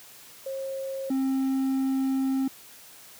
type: tone pair in turn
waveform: sine / triangle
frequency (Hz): 538 / 266.5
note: C5 / C4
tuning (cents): +48 / +32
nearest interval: octave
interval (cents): 1216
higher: first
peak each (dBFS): -30 / -21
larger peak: second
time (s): 0.46-1.1 / 1.1-2.48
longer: second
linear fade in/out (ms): 5
effects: white hiss -49 dBFS RMS until 3.19 s + high-pass 80 Hz 12 dB/octave